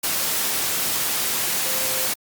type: tone in noise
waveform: sine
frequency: 521 Hz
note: C5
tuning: 7 cents flat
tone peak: -33 dBFS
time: 1.65-2.08 s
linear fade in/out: 10 ms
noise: white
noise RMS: -23 dBFS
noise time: 0.03-2.14 s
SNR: -13 dB
effects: high-pass 100 Hz 12 dB/octave + Opus 48 kbps